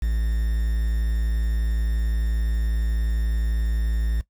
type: tone with quantisation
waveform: triangle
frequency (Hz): 55.8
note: A1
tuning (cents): +25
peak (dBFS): -18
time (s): 0.02-4.21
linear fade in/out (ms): 5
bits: 7
effects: noise-tail reverb RT60 0.1 s tail -17 dB re dry